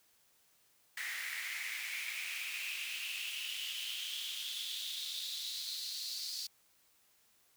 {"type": "noise with high-pass filter sweep", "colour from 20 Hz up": "pink", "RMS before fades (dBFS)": -41, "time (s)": [0.97, 6.47], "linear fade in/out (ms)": 5, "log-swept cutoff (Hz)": [1900, 4600], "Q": 6, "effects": ["white hiss -70 dBFS RMS until 7.56 s"]}